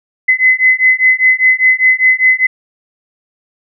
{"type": "beating tone pair", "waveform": "sine", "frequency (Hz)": [2030, 2035], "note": ["B6", "C7"], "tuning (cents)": [47, -49], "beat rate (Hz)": 5, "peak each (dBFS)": -10, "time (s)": [0.28, 2.47], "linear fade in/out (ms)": 10, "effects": []}